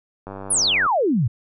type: click train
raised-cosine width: 1 ms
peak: -20 dBFS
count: 59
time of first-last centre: 0.27-0.863 s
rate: 97.8 Hz
type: exponential sweep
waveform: sine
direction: down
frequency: 11000 to 103.7 Hz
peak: -16 dBFS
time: 0.5-1.28 s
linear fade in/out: 10 ms
effects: none